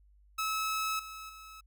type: tone with level steps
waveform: sawtooth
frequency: 1296 Hz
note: E6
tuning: 30 cents flat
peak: -27 / -39 / -44 dBFS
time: 0.38-1.61 s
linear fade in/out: 10 ms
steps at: 0.99 / 1.29 s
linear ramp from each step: 5 ms
effects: added 50 Hz sine -59 dBFS peak until 1.66 s